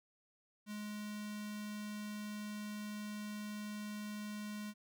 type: tone with notch filter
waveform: square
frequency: 209.6 Hz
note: G#3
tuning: 16 cents sharp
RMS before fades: -44 dBFS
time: 0.66-4.74 s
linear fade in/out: 50 ms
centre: 490 Hz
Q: 0.52
effects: none